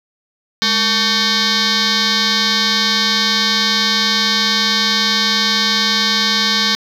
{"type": "tone with frequency modulation", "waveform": "sine", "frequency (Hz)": 207.7, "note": "G#3", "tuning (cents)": 0, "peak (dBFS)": -11, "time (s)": [0.62, 6.75], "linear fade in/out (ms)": 0, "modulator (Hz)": 670, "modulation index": 7.4, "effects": ["tanh soft clip ceiling -9 dBFS", "8-bit"]}